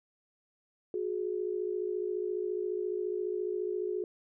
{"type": "tone pair together", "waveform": "sine", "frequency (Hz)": [365, 419.5], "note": ["F#4", "G#4"], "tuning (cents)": [-24, 17], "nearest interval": "major second", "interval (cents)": 241, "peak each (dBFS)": [-33, -34], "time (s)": [0.94, 4.04], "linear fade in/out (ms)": 2, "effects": []}